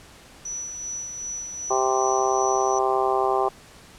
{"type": "tone with tremolo", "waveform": "sine", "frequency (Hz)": 5920, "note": "F#8", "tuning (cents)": 0, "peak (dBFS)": -28, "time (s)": [0.45, 2.79], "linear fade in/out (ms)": 5, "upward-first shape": "sine", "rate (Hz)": 2.6, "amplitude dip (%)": 40}
{"type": "harmonic tone", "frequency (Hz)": 130.81, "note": "C3", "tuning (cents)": 0, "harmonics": [3, 4, 5, 6, 7, 8, 9], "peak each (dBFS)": [-24, -31, -28, -24, -33, -27, -31], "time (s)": [1.7, 3.49], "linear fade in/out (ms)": 10}
{"effects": ["pink hiss -48 dBFS RMS until 3.98 s", "low-pass 10000 Hz 12 dB/octave"]}